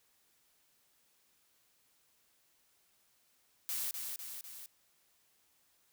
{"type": "noise with echo", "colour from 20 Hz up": "blue", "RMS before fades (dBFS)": -37, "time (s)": [3.69, 3.91], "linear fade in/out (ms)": 0, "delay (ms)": 250, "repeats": 3, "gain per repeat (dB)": -4, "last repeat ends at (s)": 4.66, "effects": ["white hiss -72 dBFS RMS until 5.92 s"]}